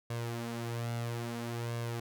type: tone with flanger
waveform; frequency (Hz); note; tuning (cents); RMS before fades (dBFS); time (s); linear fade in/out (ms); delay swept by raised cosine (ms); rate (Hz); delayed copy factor
sawtooth; 117.5; A#2; +14; -37; 0.1-2; 5; 1.8 to 7.1; 0.6; +0.55
effects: none